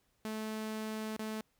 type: tone with dropouts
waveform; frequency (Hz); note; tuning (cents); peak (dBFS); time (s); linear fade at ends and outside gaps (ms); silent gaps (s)
sawtooth; 217.5; A3; -20; -33; 0.25-1.41; 0; 1.164-1.194
effects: pink hiss -75 dBFS RMS until 1.59 s